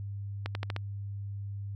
accelerating click train, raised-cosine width 0.3 ms, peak -18 dBFS, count 5, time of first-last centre 0.46-0.764 s, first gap 91 ms, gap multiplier 0.88, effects added 100 Hz sine -35 dBFS peak until 1.75 s

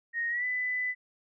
sine tone with pitch glide, 1864.7 to 1998.5 Hz, A#6 to B6, 0 to +20 cents, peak -28 dBFS, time 0.13-0.95 s, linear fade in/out 50 ms, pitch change +120 cents, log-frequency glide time 0.29-0.45 s, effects none

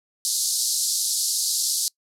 pink band-pass noise, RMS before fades -24 dBFS, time 0.25-1.88 s, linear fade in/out 0 ms, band 4200 to 12000 Hz, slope 48 dB/octave, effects noise-tail reverb RT60 0.1 s tail -25 dB re dry

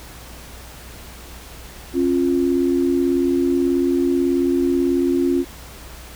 sine tone pair together, 270.9 / 349.2 Hz, C#4 / F4, -40 / 0 cents, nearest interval major third, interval 440 cents, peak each -18 dBFS, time 1.93-5.45 s, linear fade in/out 50 ms, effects added 60 Hz sine -40 dBFS peak until 6.15 s + pink hiss -40 dBFS RMS until 6.15 s

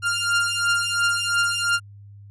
sawtooth beating tone pair, 1396.9 / 1399.8 Hz, F6 / F6, 0 / +4 cents, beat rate 2.9 Hz, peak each -19 dBFS, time 0.02-1.8 s, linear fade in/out 50 ms, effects added 101 Hz sine -41 dBFS peak until 2.3 s + resampled to 24000 Hz

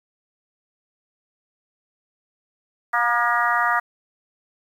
harmonic tone with a mistuned harmonic, 237.7 Hz, A#3, 34 cents sharp, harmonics 3 / 4 / 5 / 6 / 7 / 8, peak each -25 / -25 / -22 / -25 / -27 / -25 dBFS, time 2.93-3.8 s, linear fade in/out 10 ms, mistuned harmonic 5, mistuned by +26 cents, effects 8-bit

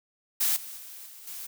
blue noise with level steps, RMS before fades -25 / -41 / -44 / -47 / -39 dBFS, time 0.4-1.47 s, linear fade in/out 10 ms, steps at 0.56 / 0.77 / 1.06 / 1.27 s, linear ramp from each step 5 ms, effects none

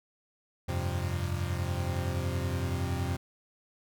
40% pulse chord, F suspended second, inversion none, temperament equal, 87.31 / 98 / 130.81 Hz, F2 / G2 / C3, 0 / 0 / 0 cents, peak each -31 / -35 / -34 dBFS, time 0.68-3.17 s, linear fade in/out 10 ms, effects none

